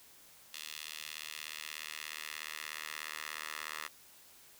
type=tone with high-pass filter sweep; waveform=10% pulse; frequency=76.8 Hz; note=D#2; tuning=22 cents flat; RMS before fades=-44 dBFS; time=0.53-3.88 s; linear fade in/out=10 ms; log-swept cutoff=3100 to 1500 Hz; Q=1.4; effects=white hiss -59 dBFS RMS until 4.59 s